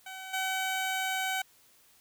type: tone with level steps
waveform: 15% pulse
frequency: 759 Hz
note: F#5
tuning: 44 cents sharp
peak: -34 / -23 dBFS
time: 0.06-1.42 s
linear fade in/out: 5 ms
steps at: 0.33 s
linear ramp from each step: 10 ms
effects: white hiss -62 dBFS RMS until 2 s